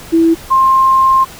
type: tone pair in turn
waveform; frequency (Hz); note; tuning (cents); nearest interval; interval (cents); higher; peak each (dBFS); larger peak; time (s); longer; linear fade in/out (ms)
sine; 329.6 / 1058.6; E4 / C6; 0 / +20; octave + minor sixth; 2020; second; -6; neither; 0.12-0.35 / 0.5-1.25; second; 20
effects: pink hiss -33 dBFS RMS until 1.39 s